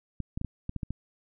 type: clicks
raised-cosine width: 5 ms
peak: -20 dBFS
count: 8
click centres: 0.203 / 0.375 / 0.414 / 0.447 / 0.694 / 0.763 / 0.832 / 0.906 s
effects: none